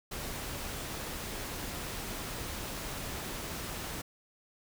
pink noise, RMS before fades -39 dBFS, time 0.11-4.02 s, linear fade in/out 10 ms, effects none

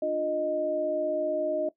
sine tone cluster, 295.9 / 351.2 / 620 Hz, D4 / F4 / D#5, +13 / +10 / -6 cents, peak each -34 / -34 / -26 dBFS, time 0.02-1.69 s, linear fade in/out 5 ms, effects noise-tail reverb RT60 0.1 s tail -17 dB re dry

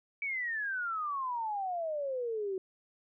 sine exponential sweep, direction down, 2299 to 370 Hz, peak -32 dBFS, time 0.22-2.58 s, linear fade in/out 2 ms, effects none

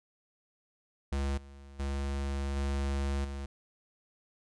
square tone with level steps, 69.3 Hz, C#2, in tune, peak -30 / -49 / -32 / -30 / -37 dBFS, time 1.12-3.46 s, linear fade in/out 5 ms, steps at 1.37 / 1.79 / 2.56 / 3.24 s, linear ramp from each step 10 ms, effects resampled to 22050 Hz

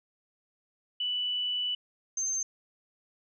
sine tone pair in turn, 2970 / 6293 Hz, F#7 / G8, +6 / +6 cents, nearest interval octave + minor second, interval 1300 cents, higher second, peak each -28 dBFS, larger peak neither, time 1-1.75 / 2.17-2.43 s, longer first, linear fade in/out 5 ms, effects none

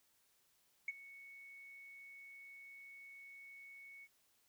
sine tone with ADSR envelope, 2217 Hz, C#7, in tune, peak -34 dBFS, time 0.88-4.08 s, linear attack 4 ms, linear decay 30 ms, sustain -19 dB, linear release 46 ms, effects tanh soft clip ceiling -31 dBFS + white hiss -75 dBFS RMS until 4.48 s

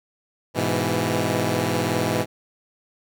10% pulse chord, E major, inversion first, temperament equal with one note detuned, 103.83 / 124.83 / 164.81 Hz, G#2 / B2 / E3, 0 / +19 / 0 cents, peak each -17 dBFS, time 0.54-2.26 s, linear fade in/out 50 ms, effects none

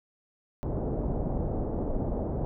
pink low-pass noise, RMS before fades -30 dBFS, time 0.63-2.45 s, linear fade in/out 0 ms, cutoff 680 Hz, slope 24 dB/octave, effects none

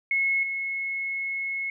sine tone with level steps, 2180 Hz, C#7, 29 cents flat, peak -21 / -27 dBFS, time 0.11-1.7 s, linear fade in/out 2 ms, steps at 0.43 s, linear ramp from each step 2 ms, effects none

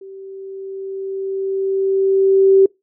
sine tone with level ramp, 387.1 Hz, G4, 22 cents flat, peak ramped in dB -33 to -6 dBFS, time 0.01-2.66 s, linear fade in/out 5 ms, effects noise-tail reverb RT60 0.2 s tail -25 dB re dry

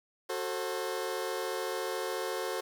sawtooth chord, F# diminished, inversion none, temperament just, 370 / 444 / 532.8 Hz, F#4 / A4 / C5, 0 / +16 / +31 cents, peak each -33 dBFS, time 0.29-2.61 s, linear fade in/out 10 ms, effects 9-bit

